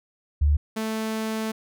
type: tone pair in turn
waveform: sine / sawtooth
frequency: 73.42 / 220 Hz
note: D2 / A3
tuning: 0 / 0 cents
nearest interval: octave + perfect fifth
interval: 1900 cents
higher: second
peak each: -16 / -22 dBFS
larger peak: first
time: 0.41-0.57 / 0.76-1.52 s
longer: second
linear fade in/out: 10 ms
effects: none